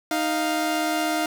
sawtooth tone pair together, 311.1 / 699 Hz, D#4 / F5, 0 / +1 cents, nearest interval octave + major second, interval 1401 cents, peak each -21 dBFS, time 0.11-1.26 s, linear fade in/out 2 ms, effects none

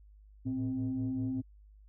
sine tone cluster, 109.7 / 114.8 / 261.4 Hz, A2 / A#2 / C4, -5 / -26 / -1 cents, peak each -39 / -37 / -31 dBFS, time 0.45-1.42 s, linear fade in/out 20 ms, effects tanh soft clip ceiling -26 dBFS + added 51 Hz sine -54 dBFS peak until 1.88 s

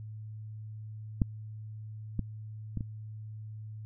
clicks, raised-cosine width 5 ms, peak -12 / -17 / -21 / -24 dBFS, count 4, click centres 1.218 / 2.193 / 2.773 / 2.808 s, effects added 108 Hz sine -40 dBFS peak until 3.85 s

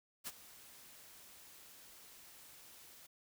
white noise with ADSR envelope, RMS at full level -42 dBFS, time 0.24-3.07 s, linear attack 33 ms, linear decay 36 ms, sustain -16 dB, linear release 12 ms, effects none

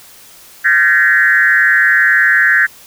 sine tone with frequency modulation, 1702 Hz, G#6, 42 cents sharp, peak -7 dBFS, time 0.64-2.67 s, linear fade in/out 20 ms, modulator 154 Hz, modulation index 1.4, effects white hiss -40 dBFS RMS until 2.86 s

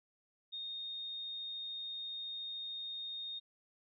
sine tone, 3693 Hz, A#7, 17 cents flat, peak -40 dBFS, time 0.52-3.4 s, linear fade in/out 20 ms, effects none

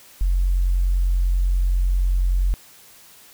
sine tone, 45.1 Hz, F#1, 44 cents flat, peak -15 dBFS, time 0.21-2.54 s, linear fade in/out 0 ms, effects tanh soft clip ceiling -11 dBFS + white hiss -48 dBFS RMS until 3.33 s

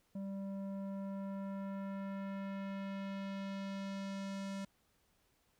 square tone with low-pass filter sweep, 195.7 Hz, G3, 3 cents flat, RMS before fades -42 dBFS, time 0.15-4.65 s, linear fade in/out 5 ms, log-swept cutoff 500 to 8100 Hz, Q 0.95, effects pink hiss -75 dBFS RMS until 5.59 s

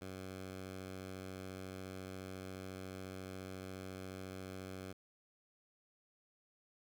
10% pulse tone, 94.2 Hz, F#2, 32 cents sharp, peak -37 dBFS, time 0.01-4.93 s, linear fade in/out 10 ms, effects none

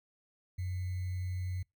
sine tone with sample-and-hold, 91.2 Hz, F#2, 24 cents flat, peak -33 dBFS, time 0.58-1.63 s, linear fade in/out 10 ms, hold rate 2100 Hz, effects noise-tail reverb RT60 0.2 s tail -26 dB re dry

